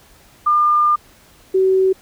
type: tone pair in turn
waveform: sine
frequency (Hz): 1203 / 378.9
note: D6 / F#4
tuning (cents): +41 / +41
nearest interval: octave + minor sixth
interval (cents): 2000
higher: first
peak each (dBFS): -11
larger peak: neither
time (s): 0.46-0.96 / 1.54-1.93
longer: first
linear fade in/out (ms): 10
effects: pink hiss -49 dBFS RMS until 2.01 s